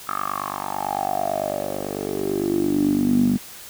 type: tone with band-pass filter sweep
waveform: 10% pulse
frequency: 49 Hz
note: G1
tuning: in tune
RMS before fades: -23 dBFS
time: 0.07-3.38 s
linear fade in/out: 20 ms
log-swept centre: 1300 to 220 Hz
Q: 8.3
effects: white hiss -40 dBFS RMS until 3.69 s